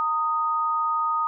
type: tone pair together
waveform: sine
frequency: 917.4 / 1244.5 Hz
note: A#5 / D#6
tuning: -28 / 0 cents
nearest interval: perfect fourth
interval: 528 cents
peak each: -28 / -22 dBFS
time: 0-1.27 s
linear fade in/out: 0 ms
effects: none